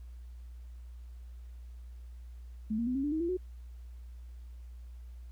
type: tone with pitch steps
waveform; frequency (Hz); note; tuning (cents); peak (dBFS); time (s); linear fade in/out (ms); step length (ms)
sine; 216.7 / 233.6 / 251.8 / 271.5 / 292.6 / 315.4 / 340 / 366.6; A3 / A#3 / B3 / C#4 / D4 / D#4 / F4 / F#4; -26 / +4 / +34 / -36 / -6 / +24 / -46 / -16; -29; 2.7-3.372; 10; 84
effects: added 60 Hz sine -44 dBFS peak until 5.31 s + pink hiss -70 dBFS RMS until 5.31 s